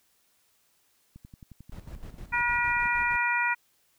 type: click train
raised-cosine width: 5 ms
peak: -34 dBFS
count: 20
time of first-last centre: 1.16-2.856 s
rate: 11.2 Hz
type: noise with tremolo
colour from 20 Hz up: brown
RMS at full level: -41 dBFS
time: 1.72-3.16 s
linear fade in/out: 0 ms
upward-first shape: square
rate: 6.5 Hz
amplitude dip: 65%
type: harmonic tone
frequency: 480.3 Hz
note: B4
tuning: 48 cents flat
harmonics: 2 / 3 / 4 / 5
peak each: -29 / -29 / -29 / -29 dBFS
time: 2.32-3.55 s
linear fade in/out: 20 ms
effects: white hiss -68 dBFS RMS until 3.98 s